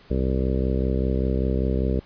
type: harmonic tone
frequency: 65.1 Hz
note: C2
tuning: 8 cents flat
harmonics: 1 / 2 / 3 / 4 / 5 / 6 / 7 / 8 / 9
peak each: -23 / -29 / -28 / -31 / -34 / -31 / -31 / -37 / -37 dBFS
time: 0.1-2 s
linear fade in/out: 10 ms
effects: pink hiss -52 dBFS RMS until 2.05 s + resampled to 11025 Hz